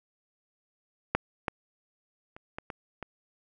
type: clicks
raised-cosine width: 0.5 ms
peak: -8 / -13 / -30 / -21 / -22 / -22 dBFS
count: 6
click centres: 1.15 / 1.482 / 2.365 / 2.585 / 2.702 / 3.027 s
effects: none